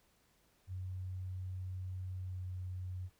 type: tone with pitch glide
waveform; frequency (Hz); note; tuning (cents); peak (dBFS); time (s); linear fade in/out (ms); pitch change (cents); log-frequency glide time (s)
sine; 92.6 to 91.7; F#2 to F#2; +2 to -15; -39; 0.67-3.1; 50; -17; 2.19-2.44
effects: pink hiss -72 dBFS RMS until 3.19 s